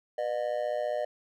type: tone with amplitude modulation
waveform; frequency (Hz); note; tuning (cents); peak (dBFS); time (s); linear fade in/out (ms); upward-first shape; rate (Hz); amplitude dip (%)
triangle; 606; D#5; -46; -22; 0.18-1.05; 5; sine; 115; 95
effects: none